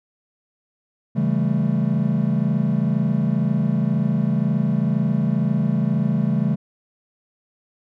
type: chord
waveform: triangle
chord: A dominant seventh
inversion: first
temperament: just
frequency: 137.5 / 165 / 198 / 220 Hz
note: C#3 / E3 / G3 / A3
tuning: -14 / +2 / +18 / 0 cents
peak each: -21 dBFS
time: 1.15-6.56 s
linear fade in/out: 20 ms
effects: none